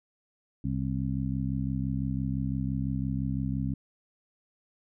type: harmonic tone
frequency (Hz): 65.9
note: C2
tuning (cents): +13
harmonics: 1 / 2 / 3 / 4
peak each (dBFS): -35 / -31 / -33 / -34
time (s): 0.64-3.74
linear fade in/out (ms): 5
effects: none